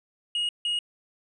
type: tone bursts at uneven times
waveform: triangle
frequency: 2877 Hz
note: F#7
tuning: 49 cents flat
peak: -23 dBFS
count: 2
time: 0.35-0.49 / 0.65-0.79 s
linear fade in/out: 2 ms
effects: resampled to 24000 Hz